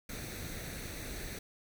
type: noise with comb filter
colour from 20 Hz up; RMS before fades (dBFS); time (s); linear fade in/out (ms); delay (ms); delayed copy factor
pink; -42; 0.09-1.39; 5; 0.49; +0.6
effects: none